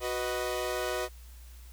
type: chord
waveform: sawtooth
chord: B major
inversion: second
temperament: equal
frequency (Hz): 370 / 493.9 / 622.3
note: F#4 / B4 / D#5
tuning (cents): 0 / 0 / 0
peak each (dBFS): -31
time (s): 0-1.09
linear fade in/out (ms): 50
effects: added 60 Hz sine -46 dBFS peak until 1.72 s + white hiss -58 dBFS RMS until 1.72 s